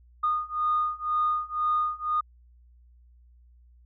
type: beating tone pair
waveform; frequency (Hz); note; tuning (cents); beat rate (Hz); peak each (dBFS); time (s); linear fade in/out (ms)
sine; 1227 / 1229; D#6 / D#6; -25 / -22; 2; -27 / -26; 0.23-2.21; 10
effects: tanh soft clip ceiling -16 dBFS + added 60 Hz sine -53 dBFS peak until 3.85 s